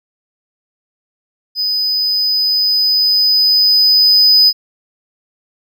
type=tone with level ramp; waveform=triangle; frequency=4999 Hz; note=D#8; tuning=7 cents sharp; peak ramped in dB=-13 to -4 dBFS; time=1.55-4.53 s; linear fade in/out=50 ms; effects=none